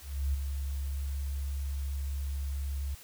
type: tone with ADSR envelope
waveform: sine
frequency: 69.3 Hz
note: C#2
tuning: in tune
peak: -25 dBFS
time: 0.01-2.95 s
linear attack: 330 ms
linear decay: 11 ms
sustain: -6 dB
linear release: 9 ms
effects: white hiss -52 dBFS RMS until 3.03 s